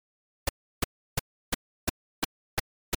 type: noise bursts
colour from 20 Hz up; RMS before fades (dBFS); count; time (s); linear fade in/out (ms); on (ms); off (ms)
pink; -24; 8; 0.47-2.948; 5; 21; 330
effects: MP3 96 kbps